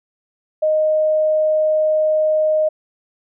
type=tone; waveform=sine; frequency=620 Hz; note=D#5; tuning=6 cents flat; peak=-13 dBFS; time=0.62-2.69 s; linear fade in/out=10 ms; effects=none